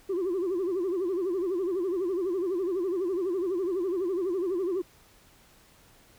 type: tone with vibrato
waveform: sine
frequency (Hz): 365.2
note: F#4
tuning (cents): -23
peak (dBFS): -24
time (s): 0.09-4.82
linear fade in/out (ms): 10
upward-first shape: sine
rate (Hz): 12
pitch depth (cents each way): 140
effects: tanh soft clip ceiling -24 dBFS + pink hiss -58 dBFS RMS until 6.18 s